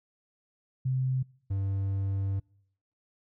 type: tone pair in turn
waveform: sine / triangle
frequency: 130 / 97.65 Hz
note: C3 / G2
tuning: -11 / -6 cents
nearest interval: perfect fourth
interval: 495 cents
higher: first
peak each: -25 dBFS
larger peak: neither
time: 0.85-1.23 / 1.5-2.4 s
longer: second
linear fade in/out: 10 ms
effects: noise-tail reverb RT60 0.7 s tail -26 dB re dry